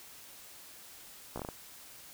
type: slowing click train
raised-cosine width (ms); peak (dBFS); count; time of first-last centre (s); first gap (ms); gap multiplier
1; -24; 6; 1.36-1.488; 15; 1.27
effects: white hiss -52 dBFS RMS until 2.13 s